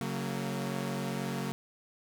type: chord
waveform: sawtooth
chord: F# major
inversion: second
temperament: equal with one note detuned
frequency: 138.59 / 185 / 228.8 Hz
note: C#3 / F#3 / A#3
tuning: 0 / 0 / -32 cents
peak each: -33 dBFS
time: 0.01-1.52 s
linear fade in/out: 0 ms
effects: none